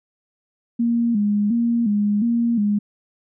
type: tone with vibrato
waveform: sine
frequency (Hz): 220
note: A3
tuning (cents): 0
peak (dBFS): -16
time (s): 0.79-2.79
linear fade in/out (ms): 10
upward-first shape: square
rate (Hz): 1.4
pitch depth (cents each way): 110
effects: none